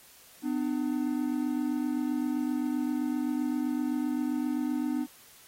triangle tone pair together, 252.3 / 300 Hz, B3 / D4, +37 / +37 cents, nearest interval minor third, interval 300 cents, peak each -28 dBFS, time 0.42-5.07 s, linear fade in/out 50 ms, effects white hiss -55 dBFS RMS until 5.47 s + AAC 48 kbps

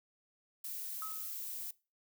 violet noise, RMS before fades -42 dBFS, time 0.64-1.71 s, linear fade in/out 5 ms
sine tone with exponential decay, 1277 Hz, D#6, 45 cents sharp, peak -39 dBFS, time 1.02-1.38 s, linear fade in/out 1 ms, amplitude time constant 77 ms
effects noise-tail reverb RT60 0.3 s tail -21 dB re dry

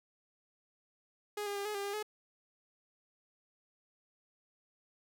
sawtooth tone with pitch steps, 415.4 / 405.2 / 401.1 / 422 / 399.9 / 402.9 / 424.6 Hz, G#4 / G#4 / G4 / G#4 / G4 / G4 / G#4, 0 / -43 / +40 / +28 / +35 / +48 / +38 cents, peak -32 dBFS, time 1.37-2.028 s, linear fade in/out 5 ms, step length 94 ms, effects none

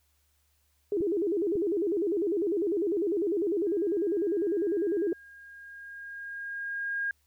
sine tone with vibrato, 370 Hz, F#4, in tune, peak -25 dBFS, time 0.92-5.13 s, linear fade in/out 2 ms, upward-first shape square, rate 10 Hz, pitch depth 180 cents each way
clicks, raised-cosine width 3 ms, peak -28 dBFS, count 2, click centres 1.007 / 1.555 s
sine tone with exponential growth, 1623 Hz, G#6, 40 cents flat, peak -27 dBFS, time 3.66-7.11 s, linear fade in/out 2 ms, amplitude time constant 750 ms
effects added 73 Hz sine -70 dBFS peak until 7.26 s + white hiss -72 dBFS RMS until 7.26 s

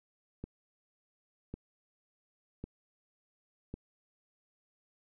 click train, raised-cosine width 3 ms, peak -27 dBFS, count 4, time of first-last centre 0.44-3.74 s, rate 0.909 Hz, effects none

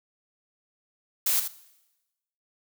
blue noise with echo, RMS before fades -24 dBFS, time 1.26-1.4 s, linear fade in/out 5 ms, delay 79 ms, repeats 1, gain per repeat -8 dB, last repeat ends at 1.479 s, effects noise-tail reverb RT60 1.0 s tail -18 dB re dry

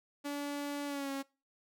sawtooth tone with pitch glide, 287.2 to 273.9 Hz, D4 to C#4, -39 to -21 cents, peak -32 dBFS, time 0.24-1.23 s, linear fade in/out 20 ms, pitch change -82 cents, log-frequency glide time 0.86-1.11 s, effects noise-tail reverb RT60 0.3 s tail -23 dB re dry

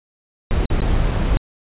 brown noise with dropouts, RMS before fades -17 dBFS, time 0.51-1.37 s, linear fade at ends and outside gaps 0 ms, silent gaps 0.656-0.702 / 0.805-0.819 / 0.955-0.96 / 1.113-1.117 s, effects resampled to 8000 Hz

